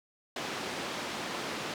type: band-pass noise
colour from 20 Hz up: pink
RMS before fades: -37 dBFS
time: 0.36-1.74 s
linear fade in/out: 2 ms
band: 240 to 5100 Hz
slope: 12 dB/octave
effects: none